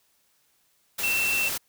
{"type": "tone in noise", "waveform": "sine", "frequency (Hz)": 2689, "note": "E7", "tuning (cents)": 34, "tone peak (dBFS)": -23, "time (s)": [1.03, 1.49], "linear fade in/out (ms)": 10, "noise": "white", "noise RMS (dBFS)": -30, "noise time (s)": [0.98, 1.58], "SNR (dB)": 4, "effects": ["white hiss -67 dBFS RMS until 1.68 s"]}